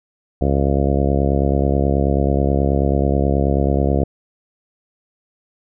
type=harmonic tone; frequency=69.3 Hz; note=C#2; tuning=in tune; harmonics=1 / 2 / 3 / 4 / 5 / 6 / 7 / 8 / 9 / 10; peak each=-18 / -21 / -23 / -24 / -25 / -26 / -26 / -27 / -28 / -28 dBFS; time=0.41-4.04 s; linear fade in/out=5 ms; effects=none